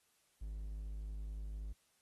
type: tone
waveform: triangle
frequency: 51.91 Hz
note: G#1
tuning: in tune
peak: -39 dBFS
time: 0.41-1.73 s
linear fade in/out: 10 ms
effects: white hiss -75 dBFS RMS until 2.01 s + AAC 32 kbps